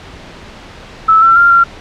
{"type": "tone with pitch steps", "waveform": "sine", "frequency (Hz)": [1309, 1347, 1390, 1376], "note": ["E6", "E6", "F6", "F6"], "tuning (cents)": [-13, 37, -9, -26], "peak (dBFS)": -4, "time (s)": [1.08, 1.64], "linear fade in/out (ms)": 10, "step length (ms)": 140, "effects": ["pink hiss -33 dBFS RMS until 1.8 s", "low-pass 4000 Hz 12 dB/octave"]}